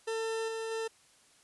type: tone with level steps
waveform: 40% pulse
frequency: 448.3 Hz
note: A4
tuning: 32 cents sharp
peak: -31 / -34 / -32 dBFS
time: 0.07-0.88 s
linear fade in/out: 10 ms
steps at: 0.48 / 0.71 s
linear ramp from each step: 5 ms
effects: white hiss -63 dBFS RMS until 1.43 s + resampled to 24000 Hz